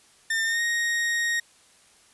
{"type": "tone with pitch glide", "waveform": "40% pulse", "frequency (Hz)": [1802, 1868.8], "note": ["A6", "A#6"], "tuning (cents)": [41, 4], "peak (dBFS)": -22, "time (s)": [0.3, 1.4], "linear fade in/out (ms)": 5, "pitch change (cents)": 63, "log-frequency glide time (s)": [0.44, 0.62], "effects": ["white hiss -57 dBFS RMS until 2.13 s", "resampled to 24000 Hz"]}